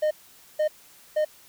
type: tone bursts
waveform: triangle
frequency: 612 Hz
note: D#5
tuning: 29 cents flat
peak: -18 dBFS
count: 3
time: 0.02-1.25 s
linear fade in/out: 10 ms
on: 90 ms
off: 480 ms
effects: white hiss -53 dBFS RMS until 1.48 s